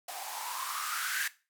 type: noise with band-pass filter sweep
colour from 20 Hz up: violet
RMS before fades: -36 dBFS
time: 0.08-1.28 s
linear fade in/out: 5 ms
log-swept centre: 700 to 1700 Hz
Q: 8.1
effects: noise-tail reverb RT60 0.3 s tail -17 dB re dry